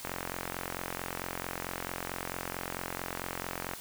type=click train; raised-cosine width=0.5 ms; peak=-19 dBFS; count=165; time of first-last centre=0.05-3.735 s; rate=44.5 Hz; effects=white hiss -45 dBFS RMS until 3.8 s